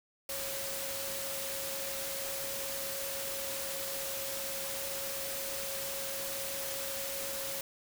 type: tone in noise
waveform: sine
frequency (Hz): 547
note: C#5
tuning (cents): -23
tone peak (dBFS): -42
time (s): 0.29-7.61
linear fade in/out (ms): 2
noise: white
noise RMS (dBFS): -38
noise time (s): 0.29-7.61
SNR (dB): -7
effects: none